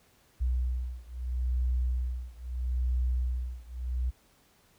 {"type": "beating tone pair", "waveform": "sine", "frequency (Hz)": [61.74, 62.51], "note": ["B1", "B1"], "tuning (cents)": [0, 22], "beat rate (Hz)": 0.77, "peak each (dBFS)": [-30, -31], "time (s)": [0.4, 4.11], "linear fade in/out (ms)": 20, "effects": ["pink hiss -64 dBFS RMS until 4.78 s"]}